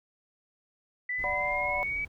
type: exponential sweep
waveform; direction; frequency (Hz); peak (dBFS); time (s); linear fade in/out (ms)
sine; up; 1975.5 to 2292; -29; 1.09-2.05; 5
type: noise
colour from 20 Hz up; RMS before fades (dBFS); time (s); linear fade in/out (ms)
brown; -46; 1.18-2.08; 10
type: chord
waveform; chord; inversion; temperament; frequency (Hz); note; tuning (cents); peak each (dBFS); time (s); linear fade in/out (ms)
sine; B minor; first; equal; 587.3 / 740 / 987.8; D5 / F#5 / B5; 0 / 0 / 0; -34; 1.24-1.83; 0
effects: none